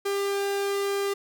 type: tone with flanger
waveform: sawtooth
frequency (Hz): 398.7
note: G4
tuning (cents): +29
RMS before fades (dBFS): -27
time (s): 0.05-1.14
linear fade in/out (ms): 10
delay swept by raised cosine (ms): 1.1 to 1.6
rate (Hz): 1.1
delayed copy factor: -0.5
effects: none